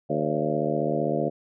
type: harmonic tone with a mistuned harmonic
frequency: 75.6 Hz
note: D#2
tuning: 49 cents flat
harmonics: 2 / 3 / 4 / 5 / 6 / 7 / 8 / 9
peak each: -31 / -31 / -31 / -31 / -31 / -31 / -31 / -31 dBFS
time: 0.09-1.3 s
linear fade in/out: 20 ms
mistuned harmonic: 8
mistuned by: -73 cents
effects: none